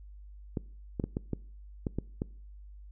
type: clicks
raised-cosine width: 3 ms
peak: -18 dBFS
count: 8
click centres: 0.572 / 0.998 / 1.04 / 1.169 / 1.333 / 1.868 / 1.986 / 2.219 s
effects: noise-tail reverb RT60 0.5 s tail -23 dB re dry + added 50 Hz sine -46 dBFS peak until 2.91 s